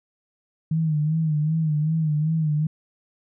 sine tone with vibrato, 155.56 Hz, D#3, in tune, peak -19 dBFS, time 0.71-2.67 s, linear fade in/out 5 ms, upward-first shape sine, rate 2.6 Hz, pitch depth 72 cents each way, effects none

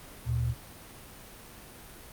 sine tone pair together, 74.6 / 118.42 Hz, D2 / A#2, +28 / +28 cents, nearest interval minor sixth, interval 800 cents, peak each -32 / -27 dBFS, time 0.25-0.55 s, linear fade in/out 50 ms, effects pink hiss -48 dBFS RMS until 2.12 s + Opus 32 kbps

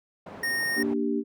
white band-pass noise, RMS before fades -42 dBFS, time 0.26-0.94 s, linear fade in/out 5 ms, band 120 to 730 Hz, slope 12 dB/octave
square tone, 1850 Hz, A#6, 14 cents flat, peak -26 dBFS, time 0.43-0.83 s, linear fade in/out 5 ms
sine chord, G minor, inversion first, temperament equal, 233.1 / 293.7 / 392 Hz, Bb3 / D4 / G4, 0 / 0 / 0 cents, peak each -28 / -28 / -29 dBFS, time 0.75-1.24 s, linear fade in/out 50 ms
effects none

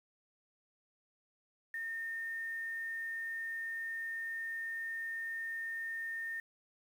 sine tone with quantisation, 1822 Hz, A#6, 40 cents flat, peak -37 dBFS, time 1.74-6.4 s, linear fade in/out 2 ms, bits 10, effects none

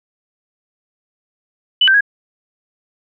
sine tone with pitch steps, 2980 / 1559 / 1652 Hz, F#7 / G6 / G#6, +12 / -10 / -10 cents, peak -8 dBFS, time 1.81-2.008 s, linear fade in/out 5 ms, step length 66 ms, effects none

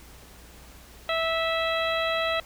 harmonic tone, 655 Hz, E5, 11 cents flat, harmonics 1 / 2 / 3 / 4 / 5 / 6, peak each -27 / -30 / -32 / -33 / -34 / -35 dBFS, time 1.09-2.4 s, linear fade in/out 2 ms, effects added 60 Hz sine -50 dBFS peak until 2.45 s + pink hiss -50 dBFS RMS until 2.45 s

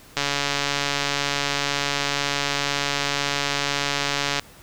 click train, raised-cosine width 0.2 ms, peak -5 dBFS, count 601, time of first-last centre 0.17-4.395 s, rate 142 Hz, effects pink hiss -48 dBFS RMS until 4.62 s

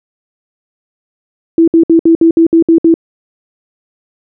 sine tone bursts, 330 Hz, E4, 2 cents sharp, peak -3 dBFS, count 9, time 1.58-2.941 s, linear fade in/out 2 ms, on 97 ms, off 61 ms, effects none

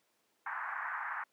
white band-pass noise, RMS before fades -39 dBFS, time 0.46-1.24 s, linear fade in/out 5 ms, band 830 to 1800 Hz, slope 48 dB/octave, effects pink hiss -75 dBFS RMS until 1.32 s + high-pass 300 Hz 12 dB/octave

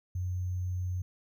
sine tone with sample-and-hold, 90.7 Hz, F#2, 34 cents flat, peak -30 dBFS, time 0.15-1.02 s, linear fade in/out 5 ms, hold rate 6300 Hz, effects none

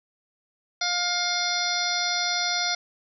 harmonic tone, 708 Hz, F5, 23 cents sharp, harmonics 1 / 2 / 3 / 5 / 6 / 7 / 8, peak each -31 / -31 / -31 / -31 / -31 / -31 / -31 dBFS, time 0.81-2.75 s, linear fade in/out 5 ms, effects none

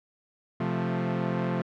sawtooth chord, F major, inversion second, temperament equal, 130.81 / 174.61 / 220 Hz, C3 / F3 / A3, 0 / 0 / 0 cents, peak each -28 / -25 / -28 dBFS, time 0.6-1.62 s, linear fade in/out 5 ms, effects low-pass 2000 Hz 12 dB/octave

